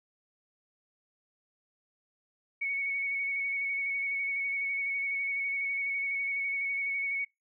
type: tone with vibrato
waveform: sine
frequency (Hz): 2223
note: C#7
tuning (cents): +4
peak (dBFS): -29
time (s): 2.61-7.25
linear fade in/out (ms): 10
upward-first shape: square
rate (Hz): 12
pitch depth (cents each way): 16
effects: noise-tail reverb RT60 0.2 s tail -25 dB re dry